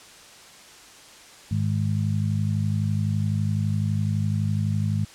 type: harmonic tone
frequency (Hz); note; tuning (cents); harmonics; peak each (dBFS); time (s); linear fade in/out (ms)
51.91; G#1; 0; 2 / 3 / 4; -23 / -27 / -29; 1.51-5.05; 5
effects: white hiss -47 dBFS RMS until 5.14 s + low-pass 8000 Hz 12 dB/octave